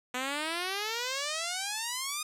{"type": "exponential sweep", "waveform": "5% pulse", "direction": "up", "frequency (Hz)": [246.9, 1244.5], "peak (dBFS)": -20, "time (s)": [0.14, 2.23], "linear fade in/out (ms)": 5, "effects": ["low-pass 11000 Hz 12 dB/octave"]}